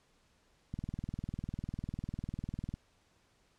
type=click train; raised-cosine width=5 ms; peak=-26 dBFS; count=41; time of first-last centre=0.74-2.74 s; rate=20 Hz; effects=pink hiss -70 dBFS RMS until 3.58 s + low-pass 8000 Hz 12 dB/octave